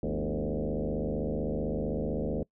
sine tone with frequency modulation, 138.59 Hz, C#3, in tune, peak -28 dBFS, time 0.03-2.43 s, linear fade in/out 2 ms, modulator 75.7 Hz, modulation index 5.8, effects noise-tail reverb RT60 0.1 s tail -23 dB re dry

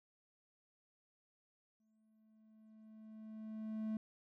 triangle tone with exponential growth, 218 Hz, A3, 16 cents flat, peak -34 dBFS, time 1.8-3.97 s, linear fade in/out 2 ms, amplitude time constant 470 ms, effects none

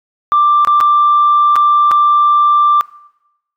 sine tone with dropouts, 1180 Hz, D6, 8 cents sharp, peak -6 dBFS, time 0.32-2.81 s, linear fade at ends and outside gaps 0 ms, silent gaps 0.649-0.673 / 0.804-0.81 / 1.557-1.563 / 1.912-1.916 s, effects noise-tail reverb RT60 0.9 s tail -21 dB re dry + tanh soft clip ceiling -3 dBFS

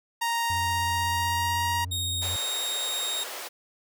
sawtooth tone with pitch glide, 932.3 to 944.2 Hz, A#5 to A#5, 0 to +22 cents, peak -21 dBFS, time 0.21-1.85 s, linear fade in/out 10 ms, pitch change +22 cents, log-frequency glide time 0.55-1.66 s
triangle tone with vibrato, 90.4 Hz, F#2, 40 cents flat, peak -30 dBFS, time 0.5-2.36 s, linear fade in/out 0 ms, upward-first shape sine, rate 16 Hz, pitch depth 70 cents each way
sawtooth tone, 3729 Hz, A#7, in tune, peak -25 dBFS, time 1.91-3.24 s, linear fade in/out 10 ms
pink high-pass noise, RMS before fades -37 dBFS, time 2.21-3.49 s, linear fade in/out 20 ms, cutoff 460 Hz, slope 24 dB/octave
effects none

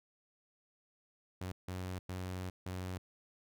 sawtooth tone bursts at uneven times, 92 Hz, F#2, 9 cents flat, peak -35 dBFS, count 4, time 1.41-1.52 / 1.68-1.99 / 2.09-2.5 / 2.66-2.98 s, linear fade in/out 5 ms, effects none

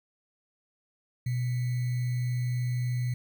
sine tone with sample-and-hold, 123.47 Hz, B2, in tune, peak -26 dBFS, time 1.26-3.14 s, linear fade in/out 5 ms, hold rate 2100 Hz, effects none

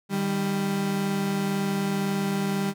35% pulse tone pair together, 155.56 / 197.53 Hz, D#3 / G3, 0 / +13 cents, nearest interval major third, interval 413 cents, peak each -30 / -23 dBFS, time 0.09-2.74 s, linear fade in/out 50 ms, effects none

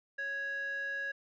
square tone with band-pass filter, 554 Hz, C#5, 1 cent flat, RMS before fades -37 dBFS, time 0.18-1.12 s, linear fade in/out 10 ms, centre 1700 Hz, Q 5.1, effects resampled to 16000 Hz

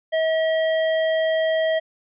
square tone, 641 Hz, E5, 49 cents flat, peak -19 dBFS, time 0.12-1.8 s, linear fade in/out 20 ms, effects resampled to 8000 Hz

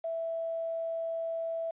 sine tone with quantisation, 659.3 Hz, E5, in tune, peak -31 dBFS, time 0.04-1.71 s, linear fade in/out 5 ms, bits 9, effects resampled to 8000 Hz

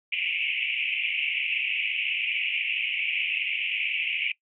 pink band-pass noise, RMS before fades -28 dBFS, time 0.12-4.32 s, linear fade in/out 5 ms, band 2200 to 2900 Hz, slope 96 dB/octave, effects noise-tail reverb RT60 0.1 s tail -22 dB re dry

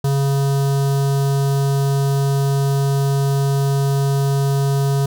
square tone with notch filter, 138.59 Hz, C#3, in tune, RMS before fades -17 dBFS, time 0.04-5.06 s, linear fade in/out 5 ms, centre 2200 Hz, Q 0.81, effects none

